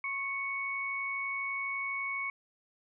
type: tone pair together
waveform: sine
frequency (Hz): 1090 / 2222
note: C#6 / C#7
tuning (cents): -29 / +4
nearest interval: octave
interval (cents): 1233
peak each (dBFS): -39 / -33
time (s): 0.04-2.3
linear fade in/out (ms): 2
effects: none